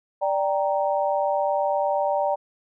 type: chord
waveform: sine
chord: G minor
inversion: second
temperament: equal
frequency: 587.3 / 784 / 932.3 Hz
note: D5 / G5 / Bb5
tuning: 0 / 0 / 0 cents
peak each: -23 / -25 / -27 dBFS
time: 0.21-2.36 s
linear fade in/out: 20 ms
effects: none